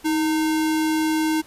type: tone with sample-and-hold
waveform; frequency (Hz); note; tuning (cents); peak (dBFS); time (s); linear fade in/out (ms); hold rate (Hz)
sine; 315.3; D#4; +23; -18; 0.04-1.42; 20; 1225
effects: pink hiss -49 dBFS RMS until 1.46 s + resampled to 32000 Hz